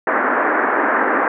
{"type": "band-pass noise", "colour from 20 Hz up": "white", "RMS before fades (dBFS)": -17, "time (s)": [0.07, 1.28], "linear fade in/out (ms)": 2, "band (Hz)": [240, 1800], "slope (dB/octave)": 48, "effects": []}